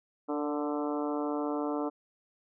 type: harmonic tone with a mistuned harmonic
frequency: 147.2 Hz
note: D3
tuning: 4 cents sharp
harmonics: 2 / 3 / 4 / 5 / 6 / 7 / 8 / 9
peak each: -32 / -36 / -38 / -40 / -42 / -43 / -44 / -45 dBFS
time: 0.28-1.9 s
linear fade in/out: 20 ms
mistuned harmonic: 3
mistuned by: +26 cents
effects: none